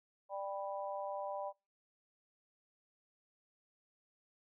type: harmonic tone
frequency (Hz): 197.2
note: G3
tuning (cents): +11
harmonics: 3 / 4 / 5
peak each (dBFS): -41 / -43 / -45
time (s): 0.29-1.53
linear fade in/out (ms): 50
effects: noise-tail reverb RT60 0.3 s tail -26 dB re dry